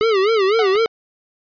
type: tone with vibrato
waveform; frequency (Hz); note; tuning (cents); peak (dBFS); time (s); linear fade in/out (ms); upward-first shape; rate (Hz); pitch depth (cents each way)
square; 415.3; G#4; 0; -14; 0.01-0.86; 0; sine; 4; 170
type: tone with exponential decay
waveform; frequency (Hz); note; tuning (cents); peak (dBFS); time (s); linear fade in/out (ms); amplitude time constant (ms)
sawtooth; 740; F#5; 0; -15; 0.59-0.88; 1; 61
type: clicks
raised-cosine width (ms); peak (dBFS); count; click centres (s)
0.3; -16; 2; 0.753 / 0.759
effects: resampled to 11025 Hz